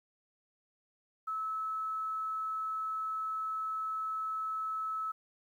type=tone; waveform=sine; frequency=1300 Hz; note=E6; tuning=24 cents flat; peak=-33 dBFS; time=1.27-5.12 s; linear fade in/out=10 ms; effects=11-bit